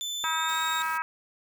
30% pulse tone with pitch glide, 3520 to 3729 Hz, A7 to A#7, 0 to 0 cents, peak -28 dBFS, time 0.01-0.82 s, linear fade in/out 0 ms, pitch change +100 cents, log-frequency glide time 0.18-0.59 s
harmonic tone, 320.9 Hz, E4, 46 cents flat, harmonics 3 / 4 / 5 / 6 / 7 / 8, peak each -31 / -31 / -32 / -42 / -41 / -41 dBFS, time 0.24-1.02 s, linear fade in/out 0 ms
white noise, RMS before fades -44 dBFS, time 0.48-0.98 s, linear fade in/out 10 ms
effects none

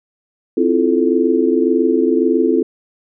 sine chord, F major seventh, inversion second, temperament just, 261.9 / 327.4 / 349.2 / 436.5 Hz, C4 / E4 / F4 / A4, +2 / -12 / 0 / -14 cents, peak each -17 dBFS, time 0.57-2.63 s, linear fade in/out 5 ms, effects none

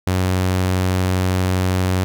sawtooth tone, 92.5 Hz, F#2, in tune, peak -12 dBFS, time 0.07-2.04 s, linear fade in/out 0 ms, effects none

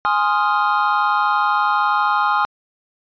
triangle chord, F minor seventh, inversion first, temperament equal, 830.6 / 1046.5 / 1244.5 / 1396.9 Hz, Ab5 / C6 / Eb6 / F6, 0 / 0 / 0 / 0 cents, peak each -18 / -19 / -18 / -20 dBFS, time 0.05-2.45 s, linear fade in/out 0 ms, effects resampled to 11025 Hz

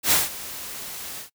white noise with ADSR envelope, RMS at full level -17 dBFS, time 0.03-1.3 s, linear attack 86 ms, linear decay 170 ms, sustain -18 dB, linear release 110 ms, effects noise-tail reverb RT60 0.1 s tail -23 dB re dry

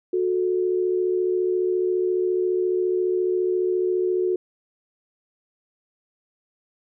sine tone pair together, 365.5 / 440 Hz, F#4 / A4, -21 / 0 cents, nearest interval minor third, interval 321 cents, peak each -20 / -27 dBFS, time 0.13-4.36 s, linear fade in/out 5 ms, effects none

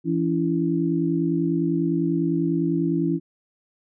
sine tone cluster, 166.3 / 283.3 / 333.3 Hz, E3 / C#4 / E4, +16 / +38 / +19 cents, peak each -24 dBFS, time 0.04-3.2 s, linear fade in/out 50 ms, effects none

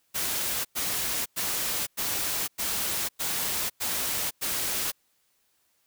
white noise bursts, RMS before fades -29 dBFS, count 8, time 0.14-4.92 s, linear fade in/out 20 ms, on 510 ms, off 100 ms, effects white hiss -70 dBFS RMS until 5.86 s

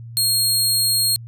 20% pulse tone, 4260 Hz, C8, 30 cents sharp, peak -10 dBFS, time 0.17-1.16 s, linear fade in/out 0 ms, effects added 116 Hz sine -33 dBFS peak until 1.27 s

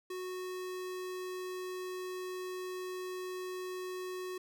square tone, 367.8 Hz, F#4, 10 cents flat, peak -39 dBFS, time 0.1-4.38 s, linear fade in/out 5 ms, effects none

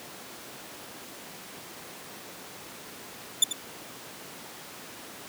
20% pulse tone with echo, 3520 Hz, A7, in tune, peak -9 dBFS, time 3.42-3.44 s, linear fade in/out 5 ms, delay 88 ms, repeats 1, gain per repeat -12 dB, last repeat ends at 3.528 s, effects pink hiss -43 dBFS RMS until 5.28 s + high-pass 200 Hz 12 dB/octave

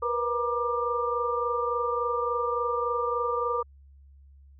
sine tone cluster, 477.5 / 501 / 951 / 1190 Hz, A#4 / B4 / A#5 / D6, +42 / +25 / +34 / +22 cents, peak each -29 / -35 / -34 / -28 dBFS, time 0.02-3.63 s, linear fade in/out 10 ms, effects added 69 Hz sine -50 dBFS peak until 4.59 s

